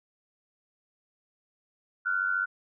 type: tone pair together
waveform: sine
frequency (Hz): 1397 / 1491.4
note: F6 / F#6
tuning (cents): 0 / +13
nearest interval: minor second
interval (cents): 113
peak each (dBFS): -28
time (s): 2.05-2.46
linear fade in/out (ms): 20
effects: none